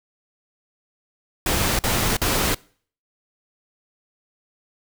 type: noise bursts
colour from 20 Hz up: pink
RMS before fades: -21 dBFS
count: 3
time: 1.46-2.546 s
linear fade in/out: 2 ms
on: 330 ms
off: 48 ms
effects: noise-tail reverb RT60 0.5 s tail -24 dB re dry